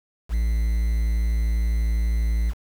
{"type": "tone with quantisation", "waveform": "triangle", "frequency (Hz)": 56.1, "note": "A1", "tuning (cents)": 34, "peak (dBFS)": -17, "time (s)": [0.29, 2.54], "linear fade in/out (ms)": 50, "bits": 7, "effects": []}